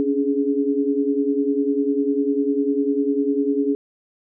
sine tone cluster, 276.4 / 286.4 / 418 Hz, C#4 / D4 / G#4, -5 / -43 / +11 cents, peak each -22 dBFS, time 0-3.75 s, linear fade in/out 0 ms, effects none

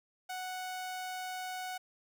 sawtooth tone, 740 Hz, F#5, in tune, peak -34 dBFS, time 0.29-1.78 s, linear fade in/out 10 ms, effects none

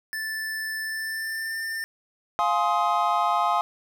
square tone with pitch glide, 1758 to 1796 Hz, A6 to A6, -2 to +35 cents, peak -29 dBFS, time 0.13-1.84 s, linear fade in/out 0 ms, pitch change +37 cents, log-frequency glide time 0.82-1.6 s
triangle chord, F minor seventh, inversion none, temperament just, 698.5 / 838.1 / 1047.7 / 1257.2 Hz, F5 / Ab5 / C6 / Eb6, 0 / +16 / +2 / +18 cents, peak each -24 dBFS, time 2.39-3.61 s, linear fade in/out 0 ms
effects none

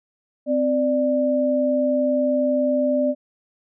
sine tone pair together, 258.9 / 591 Hz, C4 / D5, -18 / +11 cents, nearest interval octave + major second, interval 1429 cents, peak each -21 / -19 dBFS, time 0.46-3.15 s, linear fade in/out 50 ms, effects none

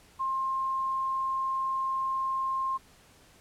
sine tone, 1061 Hz, C6, 24 cents sharp, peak -27 dBFS, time 0.19-2.78 s, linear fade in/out 20 ms, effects pink hiss -58 dBFS RMS until 3.4 s + low-pass 12000 Hz 12 dB/octave

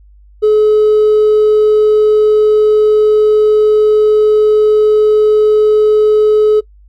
triangle tone with hard clipping, 426.7 Hz, G#4, 47 cents sharp, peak -5 dBFS, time 0.42-6.61 s, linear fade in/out 20 ms, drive 2 dB, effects noise-tail reverb RT60 0.1 s tail -23 dB re dry + added 50 Hz sine -39 dBFS peak until 6.88 s

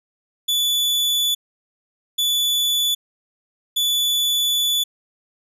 40% pulse tone bursts at uneven times, 3462 Hz, A7, 29 cents flat, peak -16 dBFS, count 3, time 0.48-1.35 / 2.18-2.95 / 3.76-4.84 s, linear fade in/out 10 ms, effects none

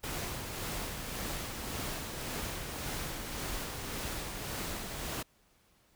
pink noise with tremolo, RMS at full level -37 dBFS, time 0.03-5.23 s, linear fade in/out 10 ms, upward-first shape sine, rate 1.8 Hz, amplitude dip 35%, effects pink hiss -68 dBFS RMS until 5.95 s

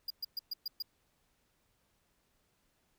square tone bursts, 4847 Hz, D#8, 46 cents flat, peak -35 dBFS, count 6, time 0.08-0.824 s, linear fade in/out 5 ms, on 24 ms, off 120 ms, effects pink hiss -75 dBFS RMS until 2.98 s

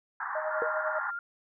pink band-pass noise, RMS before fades -35 dBFS, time 0.2-1.11 s, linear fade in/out 5 ms, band 800 to 1800 Hz, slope 96 dB/octave
sine tone with tremolo, 622.3 Hz, D#5, in tune, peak -29 dBFS, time 0.35-0.99 s, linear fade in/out 5 ms, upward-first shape sine, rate 10 Hz, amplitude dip 65%
sine tone with vibrato, 1400 Hz, F6, 4 cents sharp, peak -33 dBFS, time 0.51-1.19 s, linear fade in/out 2 ms, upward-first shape square, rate 7.7 Hz, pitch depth 9 cents each way
sine tone with exponential decay, 475.7 Hz, A#4, 35 cents sharp, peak -23 dBFS, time 0.62-0.7 s, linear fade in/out 1 ms, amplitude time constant 17 ms
effects none

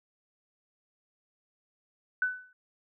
sine tone with exponential decay, 1500 Hz, F#6, 23 cents sharp, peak -22 dBFS, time 2.22-2.53 s, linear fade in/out 2 ms, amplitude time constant 66 ms, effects none

